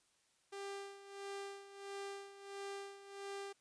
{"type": "tone with tremolo", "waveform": "sawtooth", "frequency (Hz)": 397, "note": "G4", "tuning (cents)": 22, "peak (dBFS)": -39, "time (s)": [0.52, 3.53], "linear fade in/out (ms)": 10, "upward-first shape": "sine", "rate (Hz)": 1.5, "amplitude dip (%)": 75, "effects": ["white hiss -75 dBFS RMS until 3.6 s", "resampled to 22050 Hz"]}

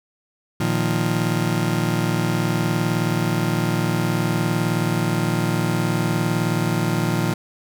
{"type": "chord", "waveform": "30% pulse", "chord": "Bb suspended fourth", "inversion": "none", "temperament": "just", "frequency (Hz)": [116.54, 155.39, 174.81], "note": ["Bb2", "Eb3", "F3"], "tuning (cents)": [0, -2, 2], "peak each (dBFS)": -21, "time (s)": [0.6, 7.34], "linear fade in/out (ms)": 5, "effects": []}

